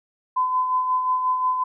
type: tone with tremolo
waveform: sine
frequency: 1016 Hz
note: B5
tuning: 49 cents sharp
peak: -17 dBFS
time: 0.36-1.64 s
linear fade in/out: 10 ms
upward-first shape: sine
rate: 5.6 Hz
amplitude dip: 45%
effects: none